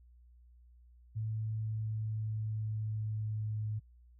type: tone with pitch glide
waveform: sine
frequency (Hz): 109.6 to 107.41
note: A2 to A2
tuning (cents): -6 to -41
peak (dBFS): -33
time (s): 1.15-3.8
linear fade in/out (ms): 20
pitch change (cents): -35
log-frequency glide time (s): 1.5-3.69
effects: added 60 Hz sine -57 dBFS peak until 4.19 s